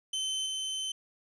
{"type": "tone with level steps", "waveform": "sawtooth", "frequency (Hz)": 3072, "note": "G7", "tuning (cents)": -36, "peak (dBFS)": [-27, -29], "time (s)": [0.13, 0.92], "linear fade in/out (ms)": 5, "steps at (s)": 0.46, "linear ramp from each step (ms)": 2, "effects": ["resampled to 22050 Hz", "11-bit"]}